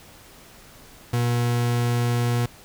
40% pulse tone, 120 Hz, B2, 49 cents flat, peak -19 dBFS, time 1.13-2.46 s, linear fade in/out 5 ms, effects pink hiss -48 dBFS RMS until 2.64 s

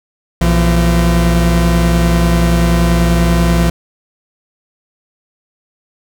40% pulse tone pair together, 60 / 169.71 Hz, B1 / F3, -49 / -49 cents, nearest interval octave + tritone, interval 1800 cents, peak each -11 dBFS, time 0.41-3.7 s, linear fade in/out 5 ms, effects none

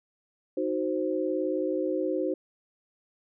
sine chord, C diminished, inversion first, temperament equal, 311.1 / 370 / 523.3 Hz, Eb4 / Gb4 / C5, 0 / 0 / 0 cents, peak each -30 dBFS, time 0.57-2.34 s, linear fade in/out 5 ms, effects none

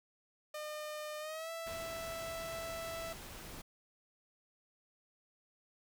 sawtooth tone with pitch glide, 606 to 660.8 Hz, D#5 to E5, -46 to +4 cents, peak -37 dBFS, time 0.54-3.13 s, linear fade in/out 5 ms, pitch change +150 cents, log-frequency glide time 1.19-1.51 s
pink noise, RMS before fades -49 dBFS, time 1.66-3.62 s, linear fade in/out 10 ms
effects none

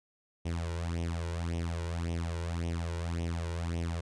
sawtooth tone with flanger, 84.3 Hz, E2, 39 cents sharp, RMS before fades -34 dBFS, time 0.45-4.01 s, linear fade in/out 10 ms, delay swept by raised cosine 0.33 to 2.13 ms, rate 1.8 Hz, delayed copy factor +0.75, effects resampled to 22050 Hz

